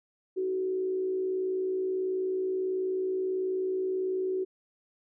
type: tone with frequency modulation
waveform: sine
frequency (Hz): 374.6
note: F#4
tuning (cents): +21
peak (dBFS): -27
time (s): 0.36-4.45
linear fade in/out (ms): 20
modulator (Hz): 58.5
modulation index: 0.35
effects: none